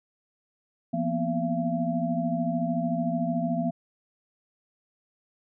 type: tone cluster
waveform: sine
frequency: 170.3 / 235.6 / 249.1 / 678 Hz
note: F3 / A#3 / B3 / E5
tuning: -43 / +19 / +15 / +49 cents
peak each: -30 dBFS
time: 0.93-3.71 s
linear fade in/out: 10 ms
effects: none